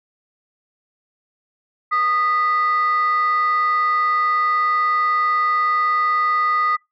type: tone pair together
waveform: sine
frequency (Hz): 1234.9 / 1975.5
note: D#6 / B6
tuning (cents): -13 / 0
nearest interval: minor sixth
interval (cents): 813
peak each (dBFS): -15 / -23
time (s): 1.91-6.77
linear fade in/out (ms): 20
effects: noise-tail reverb RT60 0.2 s tail -26 dB re dry + tanh soft clip ceiling -11 dBFS